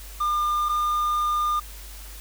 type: tone pair in turn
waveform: triangle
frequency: 1204 / 1208.7 Hz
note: D6 / D6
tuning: +43 / +49 cents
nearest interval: unison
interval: 6 cents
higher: second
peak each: -19 dBFS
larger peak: neither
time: 0.2-0.69 / 0.69-1.6 s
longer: second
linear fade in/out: 10 ms
effects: added 50 Hz sine -39 dBFS peak until 2.2 s + white hiss -44 dBFS RMS until 2.2 s